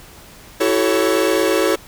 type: chord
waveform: 45% pulse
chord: F# minor seventh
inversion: third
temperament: equal with one note detuned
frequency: 329.6 / 378.6 / 440 / 554.4 Hz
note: E4 / F#4 / A4 / C#5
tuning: 0 / +40 / 0 / 0 cents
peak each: -20 dBFS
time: 0.6-1.76 s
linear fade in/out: 10 ms
effects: pink hiss -42 dBFS RMS until 1.87 s